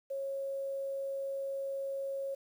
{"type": "tone with quantisation", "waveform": "sine", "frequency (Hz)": 547, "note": "C#5", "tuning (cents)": -23, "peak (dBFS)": -34, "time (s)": [0.1, 2.35], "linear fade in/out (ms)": 10, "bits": 10, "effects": []}